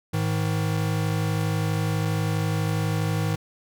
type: tone pair together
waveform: square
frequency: 106.1 / 158.37 Hz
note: G#2 / D#3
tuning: +38 / +31 cents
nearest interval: perfect fifth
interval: 693 cents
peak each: -26 dBFS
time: 0.13-3.36 s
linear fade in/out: 10 ms
effects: none